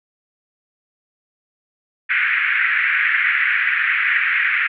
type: band-pass noise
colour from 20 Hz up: white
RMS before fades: -18 dBFS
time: 2.09-4.68 s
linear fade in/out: 20 ms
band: 1500 to 2300 Hz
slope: 48 dB/octave
effects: none